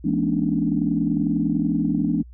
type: tone cluster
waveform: sine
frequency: 167.1 / 209.5 / 240.4 / 280.2 / 300.6 Hz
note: E3 / G#3 / B3 / C#4 / D4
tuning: +24 / +15 / -46 / +19 / +40 cents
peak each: -25 dBFS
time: 0.04-2.23 s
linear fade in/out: 10 ms
effects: tanh soft clip ceiling -7 dBFS + added 60 Hz sine -40 dBFS peak until 2.33 s